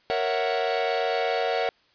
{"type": "chord", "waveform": "45% pulse", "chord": "F# dominant seventh", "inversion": "first", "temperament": "equal", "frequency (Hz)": [466.2, 554.4, 659.3, 740], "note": ["A#4", "C#5", "E5", "F#5"], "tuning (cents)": [0, 0, 0, 0], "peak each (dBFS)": [-28, -30, -30, -28], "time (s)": [0.1, 1.69], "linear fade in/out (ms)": 0, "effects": ["white hiss -62 dBFS RMS until 1.94 s", "resampled to 11025 Hz"]}